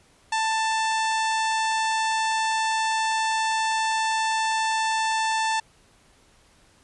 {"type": "harmonic tone with a mistuned harmonic", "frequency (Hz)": 885, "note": "A5", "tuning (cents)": 10, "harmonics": [1, 2, 3, 4, 5, 6, 7, 8, 9, 10], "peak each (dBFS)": [-23, -29, -33, -35, -37, -39, -40, -41, -42, -43], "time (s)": [0.32, 5.6], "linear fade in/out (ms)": 5, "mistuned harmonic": 6, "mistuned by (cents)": 19, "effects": ["pink hiss -58 dBFS RMS until 6.83 s", "resampled to 24000 Hz"]}